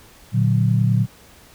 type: chord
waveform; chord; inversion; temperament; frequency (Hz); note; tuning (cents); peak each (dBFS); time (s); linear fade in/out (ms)
sine; Bb augmented; none; equal; 116.54 / 146.83 / 185; Bb2 / D3 / F#3; 0 / 0 / 0; -16 / -21 / -21; 0.32-1.07; 50
effects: pink hiss -48 dBFS RMS until 1.54 s